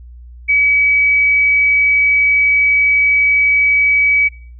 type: tone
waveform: sine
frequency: 2278 Hz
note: C#7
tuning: 47 cents sharp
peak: -9 dBFS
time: 0.48-4.29 s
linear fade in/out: 20 ms
effects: noise-tail reverb RT60 0.5 s tail -22 dB re dry + added 60 Hz sine -33 dBFS peak until 4.59 s